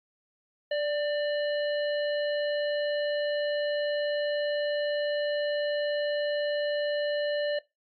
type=harmonic tone with a mistuned harmonic; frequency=587 Hz; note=D5; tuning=1 cent flat; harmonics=1 / 3 / 5 / 7; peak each=-26 / -36 / -40 / -43 dBFS; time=0.71-7.59 s; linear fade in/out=5 ms; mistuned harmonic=3; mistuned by=+28 cents; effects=noise-tail reverb RT60 0.2 s tail -20 dB re dry + AAC 64 kbps